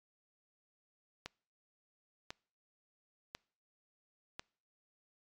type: click train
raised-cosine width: 0.2 ms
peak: -24 dBFS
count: 4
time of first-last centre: 1.26-4.395 s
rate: 0.957 Hz
effects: noise-tail reverb RT60 0.5 s tail -26 dB re dry + MP3 96 kbps